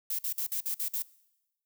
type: noise bursts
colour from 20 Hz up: violet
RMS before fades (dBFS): -32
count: 7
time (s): 0.1-1.023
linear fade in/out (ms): 5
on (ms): 89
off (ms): 50
effects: noise-tail reverb RT60 1.0 s tail -22 dB re dry